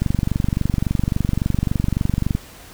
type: click train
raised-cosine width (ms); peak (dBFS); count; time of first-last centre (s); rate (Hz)
5; -6; 56; 0.02-2.351; 23.6
effects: pink hiss -42 dBFS RMS until 2.73 s